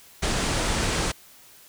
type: low-pass noise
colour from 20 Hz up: pink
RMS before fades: -25 dBFS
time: 0.22-1.12 s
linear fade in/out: 10 ms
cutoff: 9500 Hz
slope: 48 dB/octave
effects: white hiss -51 dBFS RMS until 1.68 s